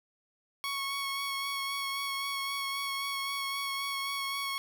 15% pulse tone with vibrato, 1106 Hz, C#6, 4 cents flat, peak -26 dBFS, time 0.64-4.58 s, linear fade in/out 0 ms, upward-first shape sine, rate 3.8 Hz, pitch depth 16 cents each way, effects none

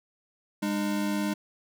square tone pair together, 204.1 / 302.9 Hz, G#3 / D#4, -30 / -46 cents, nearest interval perfect fifth, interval 684 cents, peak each -29 / -31 dBFS, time 0.62-1.34 s, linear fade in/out 10 ms, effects none

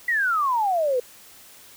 sine exponential sweep, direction down, 1985 to 478.6 Hz, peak -19 dBFS, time 0.08-1 s, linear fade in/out 5 ms, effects white hiss -48 dBFS RMS until 1.76 s

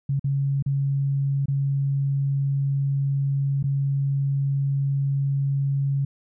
sine tone with dropouts, 138.59 Hz, C#3, in tune, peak -20 dBFS, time 0.09-6.05 s, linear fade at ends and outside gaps 5 ms, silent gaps 0.195-0.242 / 0.625-0.661 / 1.458-1.482 / 3.628-3.639 s, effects none

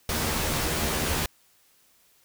pink noise with comb filter, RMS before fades -27 dBFS, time 0.09-1.26 s, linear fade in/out 2 ms, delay 13 ms, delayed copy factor +0.7, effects white hiss -62 dBFS RMS until 2.24 s

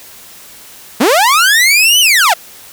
sawtooth linear two-way sweep, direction up then down, 196 to 3077 to 619 Hz, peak -3 dBFS, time 1-2.34 s, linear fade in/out 10 ms, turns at 2 s, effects white hiss -36 dBFS RMS until 2.72 s

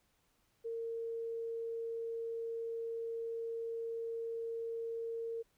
sine tone, 458.5 Hz, A#4, 29 cents flat, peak -37 dBFS, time 0.64-5.43 s, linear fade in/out 20 ms, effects pink hiss -75 dBFS RMS until 5.57 s

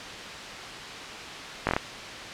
slowing click train, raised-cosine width 0.5 ms, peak -8 dBFS, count 5, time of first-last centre 1.67-1.765 s, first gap 19 ms, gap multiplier 1.15, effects white hiss -37 dBFS RMS until 2.33 s + low-pass 4000 Hz 12 dB/octave

